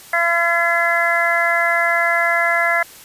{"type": "harmonic tone", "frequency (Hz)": 340, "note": "F4", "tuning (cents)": -46, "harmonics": [2, 3, 4, 5, 6], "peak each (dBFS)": [-20, -26, -22, -19, -19], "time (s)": [0.13, 2.83], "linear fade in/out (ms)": 5, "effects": ["white hiss -41 dBFS RMS until 3.04 s", "resampled to 32000 Hz"]}